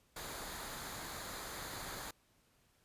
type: noise with comb filter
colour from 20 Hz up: pink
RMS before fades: -45 dBFS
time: 0.16-2.11 s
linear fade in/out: 5 ms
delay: 0.36 ms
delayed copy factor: -0.5
effects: pink hiss -72 dBFS RMS until 2.84 s + resampled to 32000 Hz

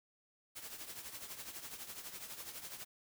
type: noise with tremolo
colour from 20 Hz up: white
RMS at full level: -45 dBFS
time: 0.55-2.85 s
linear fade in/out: 20 ms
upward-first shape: triangle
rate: 12 Hz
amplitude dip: 70%
effects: none

